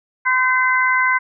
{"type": "harmonic tone", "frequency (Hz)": 512, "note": "C5", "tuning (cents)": -38, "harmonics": [2, 3, 4], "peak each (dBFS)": [-18, -18, -18], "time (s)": [0.25, 1.19], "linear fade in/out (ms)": 20, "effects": []}